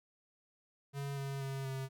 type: tone with pitch steps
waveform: square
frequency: 140 / 137.83 / 135.7 / 133.6 Hz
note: C#3 / C#3 / C#3 / C3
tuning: +18 / -10 / -36 / +36 cents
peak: -38 dBFS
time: 0.93-1.89 s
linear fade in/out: 50 ms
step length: 240 ms
effects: none